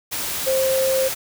sine tone in noise, 528 Hz, C5, 16 cents sharp, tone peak -17 dBFS, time 0.46-1.09 s, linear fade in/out 20 ms, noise white, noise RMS -26 dBFS, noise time 0.11-1.15 s, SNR +6 dB, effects none

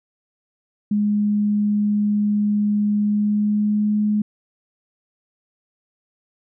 sine tone with pitch glide, 207.7 to 210.2 Hz, G#3 to G#3, 0 to +21 cents, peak -16 dBFS, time 0.91-4.22 s, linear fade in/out 5 ms, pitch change +21 cents, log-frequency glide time 2.97-3.97 s, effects none

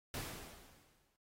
pink noise with exponential decay, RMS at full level -41 dBFS, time 0.14-1.16 s, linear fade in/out 1 ms, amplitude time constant 220 ms, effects AAC 48 kbps

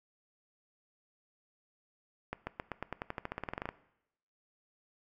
accelerating click train, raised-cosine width 0.5 ms, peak -21 dBFS, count 19, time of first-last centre 2.33-3.69 s, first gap 140 ms, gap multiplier 0.92, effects noise-tail reverb RT60 0.8 s tail -18 dB re dry

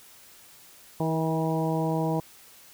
harmonic tone with a mistuned harmonic, 160.9 Hz, E3, 42 cents flat, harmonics 1 / 2 / 3 / 4 / 5 / 6, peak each -27 / -30 / -32 / -33 / -34 / -35 dBFS, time 1-2.2 s, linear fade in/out 2 ms, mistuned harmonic 3, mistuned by -15 cents, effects white hiss -52 dBFS RMS until 2.73 s

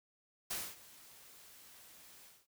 white noise with ADSR envelope, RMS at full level -38 dBFS, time 0.5-2.47 s, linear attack 10 ms, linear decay 240 ms, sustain -20 dB, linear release 220 ms, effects none

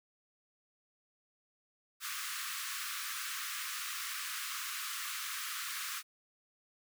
pink high-pass noise, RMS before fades -40 dBFS, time 2-6.03 s, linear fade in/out 50 ms, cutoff 1100 Hz, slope 96 dB/octave, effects none

